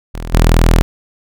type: tone with level steps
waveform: sawtooth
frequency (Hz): 41.01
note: E1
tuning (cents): -8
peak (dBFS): -18 / -3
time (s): 0.14-0.82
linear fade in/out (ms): 0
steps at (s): 0.33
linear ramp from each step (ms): 2
effects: none